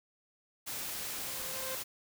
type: noise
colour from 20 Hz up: white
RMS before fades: -39 dBFS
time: 0.66-1.84 s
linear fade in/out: 20 ms
type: tone with exponential growth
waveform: sawtooth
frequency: 523.3 Hz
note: C5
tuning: in tune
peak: -34 dBFS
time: 0.73-1.75 s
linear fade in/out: 2 ms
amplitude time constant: 220 ms
effects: none

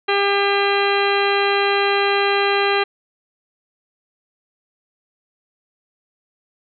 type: harmonic tone with a mistuned harmonic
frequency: 400.5 Hz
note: G4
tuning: 37 cents sharp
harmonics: 1 / 2 / 3 / 4 / 5 / 6 / 7 / 8 / 10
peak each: -19 / -22 / -24 / -25 / -26 / -27 / -27 / -28 / -29 dBFS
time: 0.08-2.84 s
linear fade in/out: 10 ms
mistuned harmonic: 7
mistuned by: -37 cents
effects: none

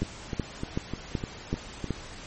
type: two click trains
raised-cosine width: 3 ms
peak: -14 / -18 dBFS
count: 6 / 7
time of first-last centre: 0.02-1.907 / 0.03-1.843 s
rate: 2.65 / 3.31 Hz
effects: pink hiss -43 dBFS RMS until 2.26 s + MP3 32 kbps

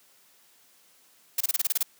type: noise bursts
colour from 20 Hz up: blue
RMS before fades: -24 dBFS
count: 9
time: 1.38-1.83 s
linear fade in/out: 5 ms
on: 26 ms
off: 27 ms
effects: white hiss -60 dBFS RMS until 1.99 s + high-pass 150 Hz 12 dB/octave

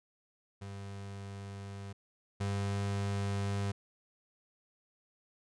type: tone pair in turn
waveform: 35% pulse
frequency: 99.1 / 99.85 Hz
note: G2 / G2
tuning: +19 / +32 cents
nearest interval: unison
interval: 13 cents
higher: second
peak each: -40 / -30 dBFS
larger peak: second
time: 0.61-1.93 / 2.4-3.72 s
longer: neither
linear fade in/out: 10 ms
effects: resampled to 22050 Hz

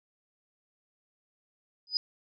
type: tone with exponential growth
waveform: sine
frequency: 4978 Hz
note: D#8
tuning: in tune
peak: -20 dBFS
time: 1.87-1.97 s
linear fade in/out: 1 ms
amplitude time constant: 21 ms
effects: none

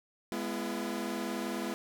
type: chord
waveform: sawtooth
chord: E major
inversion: first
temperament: equal with one note detuned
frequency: 207.7 / 246.9 / 337.5 Hz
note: G#3 / B3 / E4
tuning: 0 / 0 / +41 cents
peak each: -34 dBFS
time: 0.32-1.74 s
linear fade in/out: 0 ms
effects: none

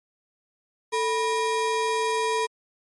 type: ring-modulated tone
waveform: square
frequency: 711 Hz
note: F5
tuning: 31 cents sharp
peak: -20 dBFS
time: 0.92-2.47 s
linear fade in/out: 20 ms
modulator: 268 Hz
effects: MP3 48 kbps

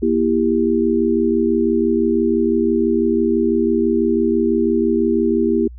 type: chord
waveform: sine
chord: E diminished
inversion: second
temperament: just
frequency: 237.3 / 329.6 / 395.6 Hz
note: Bb3 / E4 / G4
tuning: +31 / 0 / +16 cents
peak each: -18 dBFS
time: 0.02-5.68 s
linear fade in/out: 10 ms
effects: added 60 Hz sine -33 dBFS peak until 5.78 s

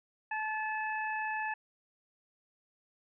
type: harmonic tone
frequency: 866 Hz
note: A5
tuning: 28 cents flat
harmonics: 1 / 2 / 3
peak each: -35 / -36 / -42 dBFS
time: 0.31-1.54 s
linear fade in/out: 5 ms
effects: none

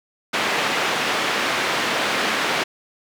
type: band-pass noise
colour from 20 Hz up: white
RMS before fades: -22 dBFS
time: 0.33-2.64 s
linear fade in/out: 10 ms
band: 220 to 2500 Hz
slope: 12 dB/octave
effects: none

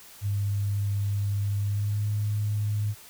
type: tone with pitch glide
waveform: sine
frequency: 101.1 to 104.79 Hz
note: G#2 to G#2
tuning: -46 to +16 cents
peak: -24 dBFS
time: 0.21-2.95 s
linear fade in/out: 50 ms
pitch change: +62 cents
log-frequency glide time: 1.58-2.1 s
effects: white hiss -49 dBFS RMS until 3.09 s

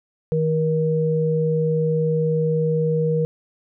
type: tone pair together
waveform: sine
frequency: 158.2 / 474.6 Hz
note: D#3 / A#4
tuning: +29 / +31 cents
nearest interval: octave + perfect fifth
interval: 1902 cents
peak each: -20 dBFS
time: 0.32-3.25 s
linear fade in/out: 0 ms
effects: none

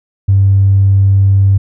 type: tone with tanh clipping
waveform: triangle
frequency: 97.9 Hz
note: G2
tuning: 2 cents flat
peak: -5 dBFS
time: 0.28-1.58 s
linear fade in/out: 10 ms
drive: 4 dB
effects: none

